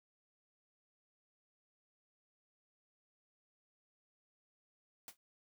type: noise with exponential decay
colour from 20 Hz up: white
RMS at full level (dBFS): -45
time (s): 5.08-5.17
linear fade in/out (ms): 1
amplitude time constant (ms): 18
effects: noise-tail reverb RT60 0.1 s tail -23 dB re dry